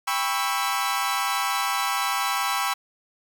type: chord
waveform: sawtooth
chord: C# half-diminished seventh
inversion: second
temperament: equal with one note detuned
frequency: 795.4 / 987.8 / 1108.7 / 1318.5 Hz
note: G5 / B5 / C#6 / E6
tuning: +25 / 0 / 0 / 0 cents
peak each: -25 dBFS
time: 0.07-2.74 s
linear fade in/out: 10 ms
effects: none